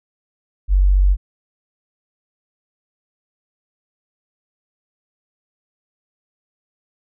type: tone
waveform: sine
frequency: 47.43 Hz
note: F#1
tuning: 44 cents sharp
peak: -10 dBFS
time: 0.68-1.17 s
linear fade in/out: 50 ms
effects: none